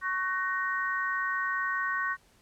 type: chord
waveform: sine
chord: F# major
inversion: second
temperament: equal with one note detuned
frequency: 1108.7 / 1509.3 / 1864.7 Hz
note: C#6 / F#6 / A#6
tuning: 0 / +34 / 0 cents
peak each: -32 dBFS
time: 0.01-2.17 s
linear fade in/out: 50 ms
effects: pink hiss -63 dBFS RMS until 2.41 s + low-pass 12000 Hz 12 dB/octave